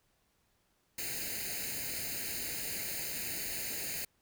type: noise with comb filter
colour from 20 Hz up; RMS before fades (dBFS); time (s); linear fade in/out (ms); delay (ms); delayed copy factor
white; -38; 0.98-4.05; 5; 0.44; +0.85
effects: pink hiss -74 dBFS RMS until 4.21 s